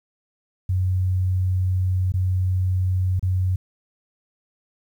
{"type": "tone with dropouts", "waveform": "sine", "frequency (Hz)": 92.5, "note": "F#2", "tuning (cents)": 0, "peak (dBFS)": -18, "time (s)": [0.69, 3.56], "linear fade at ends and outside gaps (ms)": 5, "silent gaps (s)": [[2.121, 2.139], [3.195, 3.227]], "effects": ["9-bit"]}